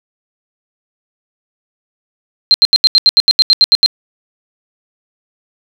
sine tone bursts, 4150 Hz, C8, 15 cents flat, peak -3 dBFS, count 13, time 2.51-3.861 s, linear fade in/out 0 ms, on 31 ms, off 79 ms, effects none

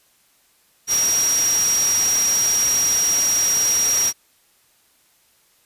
sine tone in noise, 5690 Hz, F8, 31 cents sharp, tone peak -16 dBFS, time 0.87-4.13 s, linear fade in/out 50 ms, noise white, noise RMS -25 dBFS, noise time 0.87-4.13 s, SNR +6 dB, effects white hiss -59 dBFS RMS until 5.65 s + resampled to 32000 Hz

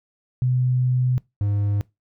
sine / triangle tone pair in turn, 126.4 / 102.05 Hz, B2 / G#2, +41 / -30 cents, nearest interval major third, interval 371 cents, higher first, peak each -17 dBFS, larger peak neither, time 0.42-1.18 / 1.41-1.81 s, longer first, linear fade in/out 0 ms, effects noise-tail reverb RT60 0.2 s tail -22 dB re dry

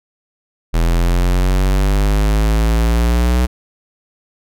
square exponential sweep, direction up, 41.2 to 62.2 Hz, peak -12 dBFS, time 0.73-3.47 s, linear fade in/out 20 ms, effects none

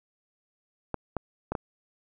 clicks, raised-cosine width 1 ms, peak -15 dBFS, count 4, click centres 0.943 / 1.167 / 1.52 / 1.552 s, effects none

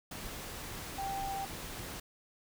sine tone in noise, 784 Hz, G5, in tune, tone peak -35 dBFS, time 0.98-1.45 s, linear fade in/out 5 ms, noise pink, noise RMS -43 dBFS, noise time 0.11-2 s, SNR +5 dB, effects none

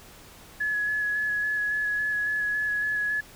sine tone with vibrato, 1694 Hz, G#6, 34 cents sharp, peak -24 dBFS, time 0.6-3.21 s, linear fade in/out 10 ms, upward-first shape square, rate 3.6 Hz, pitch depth 13 cents each way, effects pink hiss -49 dBFS RMS until 3.35 s

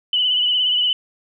sine tone with vibrato, 2982 Hz, F#7, 13 cents sharp, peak -15 dBFS, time 0.13-0.93 s, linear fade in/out 2 ms, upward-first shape sine, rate 17 Hz, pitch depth 44 cents each way, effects none

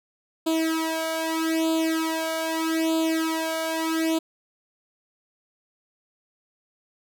sawtooth tone with flanger, 322.8 Hz, E4, 36 cents flat, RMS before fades -25 dBFS, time 0.46-4.19 s, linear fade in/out 10 ms, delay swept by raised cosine 0.26 to 1.36 ms, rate 0.8 Hz, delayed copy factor +1, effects none

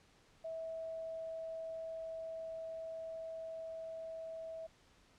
sine tone with level ramp, 650 Hz, E5, 24 cents flat, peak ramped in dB -40 to -43 dBFS, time 0.44-4.67 s, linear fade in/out 10 ms, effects pink hiss -67 dBFS RMS until 5.18 s + low-pass 7000 Hz 12 dB/octave

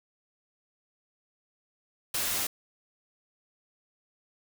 white noise with comb filter, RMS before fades -30 dBFS, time 2.14-2.47 s, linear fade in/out 5 ms, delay 9.8 ms, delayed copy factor +0.7, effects none

